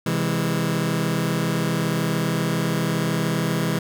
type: chord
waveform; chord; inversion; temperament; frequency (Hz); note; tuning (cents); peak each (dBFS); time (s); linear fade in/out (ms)
sawtooth; C augmented; none; just; 130.81 / 163.52 / 204.4; C3 / E3 / G#3; 0 / -14 / -27; -23 / -19 / -22; 0.06-3.79; 5
effects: 9-bit